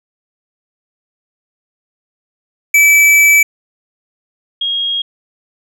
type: tone pair in turn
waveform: square / sine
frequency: 2306 / 3269 Hz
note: D7 / G#7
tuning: -32 / -28 cents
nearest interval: tritone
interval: 604 cents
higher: second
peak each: -6 / -14 dBFS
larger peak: first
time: 2.74-3.43 / 4.61-5.02 s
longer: first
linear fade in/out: 5 ms
effects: none